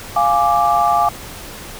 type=chord; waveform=sine; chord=D diminished; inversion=first; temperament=equal; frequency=698.5 / 830.6 / 1174.7 Hz; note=F5 / Ab5 / D6; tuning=0 / 0 / 0 cents; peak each=-16 dBFS; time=0.16-1.09 s; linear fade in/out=5 ms; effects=pink hiss -33 dBFS RMS until 1.79 s